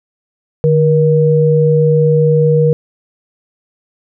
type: tone pair together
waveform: sine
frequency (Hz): 151.3 / 476.5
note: D#3 / A#4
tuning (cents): -48 / +38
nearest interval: octave + minor sixth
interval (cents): 1986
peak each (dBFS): -10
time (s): 0.64-2.73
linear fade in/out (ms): 0
effects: none